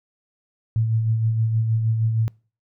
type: tone with tremolo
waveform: sine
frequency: 112 Hz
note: A2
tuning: 31 cents sharp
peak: -16 dBFS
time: 0.76-2.28 s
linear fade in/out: 0 ms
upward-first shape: sine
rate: 6.4 Hz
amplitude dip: 40%
effects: noise-tail reverb RT60 0.4 s tail -26 dB re dry